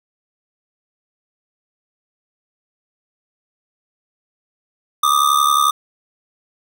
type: ring-modulated tone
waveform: square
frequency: 1203 Hz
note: D6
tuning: 41 cents sharp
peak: -10 dBFS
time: 5.03-5.71 s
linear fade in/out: 5 ms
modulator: 35.6 Hz
effects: none